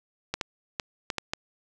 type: clicks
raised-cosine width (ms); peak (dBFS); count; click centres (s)
0.2; -11; 6; 0.34 / 0.412 / 0.798 / 1.102 / 1.183 / 1.335
effects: none